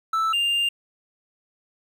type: tone pair in turn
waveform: triangle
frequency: 1318.5 / 2799 Hz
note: E6 / F7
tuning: 0 / +3 cents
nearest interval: octave + minor second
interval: 1303 cents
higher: second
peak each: -18 dBFS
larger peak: neither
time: 0.13-0.33 / 0.33-0.69 s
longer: second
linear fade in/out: 5 ms
effects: 9-bit